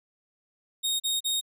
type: tone bursts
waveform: sawtooth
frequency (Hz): 3724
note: A#7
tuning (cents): -2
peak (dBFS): -22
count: 3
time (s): 0.83-1.412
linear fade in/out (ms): 20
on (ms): 170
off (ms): 36
effects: none